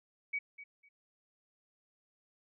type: tone with echo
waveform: sine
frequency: 2263 Hz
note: C#7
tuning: 35 cents sharp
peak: -32 dBFS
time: 0.33-0.39 s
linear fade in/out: 10 ms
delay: 250 ms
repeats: 2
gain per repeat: -14 dB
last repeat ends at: 0.89 s
effects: none